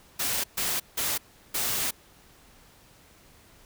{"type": "noise bursts at uneven times", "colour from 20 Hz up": "white", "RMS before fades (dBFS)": -28, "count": 4, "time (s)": [[0.19, 0.44], [0.57, 0.8], [0.97, 1.18], [1.54, 1.91]], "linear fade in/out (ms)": 10, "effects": ["pink hiss -56 dBFS RMS until 3.65 s"]}